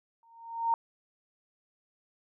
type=tone with exponential growth; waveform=sine; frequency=921 Hz; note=A#5; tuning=21 cents flat; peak=-21 dBFS; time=0.23-0.74 s; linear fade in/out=1 ms; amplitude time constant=110 ms; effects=none